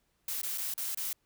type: noise with dropouts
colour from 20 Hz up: blue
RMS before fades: -35 dBFS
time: 0.28-1.13 s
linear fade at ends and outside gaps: 2 ms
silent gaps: 0.416-0.432 / 0.576-0.581 / 0.739-0.778 / 0.947-0.973 s
effects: pink hiss -75 dBFS RMS until 1.25 s